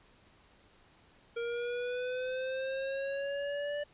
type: linear sweep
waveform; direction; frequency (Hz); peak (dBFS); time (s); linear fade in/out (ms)
square; up; 466.2 to 587.3; -34; 1.36-3.84; 10
effects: pink hiss -63 dBFS RMS until 3.93 s + resampled to 8000 Hz